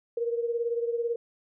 sine beating tone pair, 466.2 / 484.2 Hz, A#4 / B4, 0 / -34 cents, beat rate 18 Hz, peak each -27 / -33 dBFS, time 0.17-1.16 s, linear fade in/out 5 ms, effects none

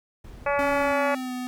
brown noise, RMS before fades -43 dBFS, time 0.24-0.93 s, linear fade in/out 5 ms
harmonic tone, 284.3 Hz, C#4, 44 cents sharp, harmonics 2 / 3 / 4 / 5 / 6 / 7 / 8 / 9, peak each -24 / -28 / -30 / -32 / -34 / -35 / -36 / -37 dBFS, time 0.46-1.15 s, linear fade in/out 5 ms
square tone with pitch glide, 276.7 to 250.8 Hz, C#4 to B3, -3 to +27 cents, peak -30 dBFS, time 0.59-1.47 s, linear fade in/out 0 ms, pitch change -170 cents, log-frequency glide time 0.8-1.33 s
effects none

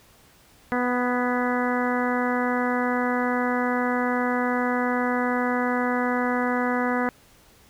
harmonic tone with a mistuned harmonic, 247.5 Hz, B3, 4 cents sharp, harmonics 1 / 2 / 3 / 4 / 5 / 6 / 7 / 8, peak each -25 / -28 / -30 / -31 / -32 / -33 / -33 / -34 dBFS, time 0.72-7.09 s, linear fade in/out 0 ms, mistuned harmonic 7, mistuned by -29 cents, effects pink hiss -55 dBFS RMS until 7.69 s

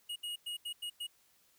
square tone bursts at uneven times, 2881 Hz, F#7, 47 cents flat, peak -38 dBFS, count 6, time 0.09-0.16 / 0.23-0.36 / 0.46-0.57 / 0.65-0.73 / 0.82-0.9 / 1-1.07 s, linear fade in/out 10 ms, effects white hiss -69 dBFS RMS until 1.58 s

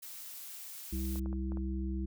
blue noise, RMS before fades -46 dBFS, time 0.02-1.2 s, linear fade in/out 10 ms
harmonic tone, 65.41 Hz, C2, in tune, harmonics 1 / 3 / 5, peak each -34 / -39 / -41 dBFS, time 0.92-2.06 s, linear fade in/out 10 ms
clicks, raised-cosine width 1 ms, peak -34 dBFS, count 5, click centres 1.158 / 1.26 / 1.329 / 1.52 / 1.572 s
effects none

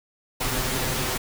pink noise with comb filter, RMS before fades -26 dBFS, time 0.4-1.18 s, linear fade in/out 10 ms, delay 7.8 ms, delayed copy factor +0.9, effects none

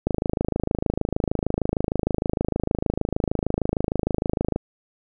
click train, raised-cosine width 2 ms, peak -8 dBFS, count 120, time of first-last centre 0.07-4.561 s, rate 26.5 Hz, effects none

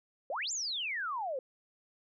sine exponential two-way sweep, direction up then down, 496.3 to 7450 to 496.3 Hz, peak -33 dBFS, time 0.3-1.39 s, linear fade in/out 2 ms, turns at 0.52 s, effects none

